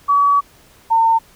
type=tone pair in turn; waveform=sine; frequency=1138 / 906.4 Hz; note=C#6 / A#5; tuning=+45 / -49 cents; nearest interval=major third; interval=394 cents; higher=first; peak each=-10 dBFS; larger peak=neither; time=0.08-0.41 / 0.9-1.19 s; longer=first; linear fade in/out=20 ms; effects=pink hiss -49 dBFS RMS until 1.35 s